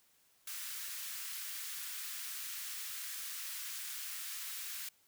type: high-pass noise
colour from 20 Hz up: white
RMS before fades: -43 dBFS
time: 0.47-4.89 s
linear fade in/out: 5 ms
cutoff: 1300 Hz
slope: 24 dB/octave
effects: white hiss -70 dBFS RMS until 5.07 s